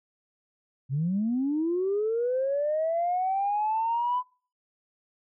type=linear sweep; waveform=sine; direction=up; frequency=126.9 to 1008 Hz; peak=-23 dBFS; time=0.89-4.23 s; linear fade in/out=50 ms; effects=noise-tail reverb RT60 0.4 s tail -25 dB re dry + tanh soft clip ceiling -19 dBFS